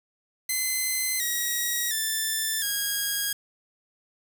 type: tone with pitch steps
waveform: 5% pulse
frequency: 2052 / 1903.6 / 1765.9 / 1638.1 Hz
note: C7 / A#6 / A6 / G#6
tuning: -34 / +36 / +6 / -24 cents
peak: -15 dBFS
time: 0.49-3.33 s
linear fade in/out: 5 ms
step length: 710 ms
effects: 7-bit